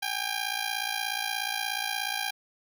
10% pulse ring-modulated tone, 800 Hz, G5, 35 cents sharp, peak -18 dBFS, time 0.02-2.31 s, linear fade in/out 10 ms, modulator 28.4 Hz, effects none

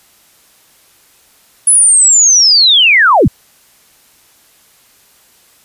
sine linear sweep, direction down, 10300 to 57.8 Hz, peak -4 dBFS, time 1.67-3.28 s, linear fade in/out 5 ms, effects white hiss -48 dBFS RMS until 5.64 s + resampled to 32000 Hz

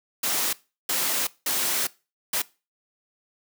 white noise bursts at uneven times, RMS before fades -25 dBFS, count 4, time 0.23-0.53 / 0.89-1.27 / 1.46-1.87 / 2.33-2.42 s, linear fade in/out 5 ms, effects noise-tail reverb RT60 0.3 s tail -21 dB re dry + high-pass 200 Hz 12 dB/octave

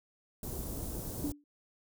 pink band-stop noise, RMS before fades -39 dBFS, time 0.43-1.32 s, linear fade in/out 2 ms, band 530 to 9100 Hz, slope 12 dB/octave
sine tone with exponential decay, 291.3 Hz, D4, 14 cents flat, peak -28 dBFS, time 1.24-1.44 s, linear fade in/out 2 ms, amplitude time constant 42 ms
effects none

